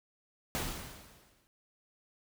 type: noise with exponential decay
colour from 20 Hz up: pink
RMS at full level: -33 dBFS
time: 0.55-1.47 s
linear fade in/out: 0 ms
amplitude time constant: 200 ms
effects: none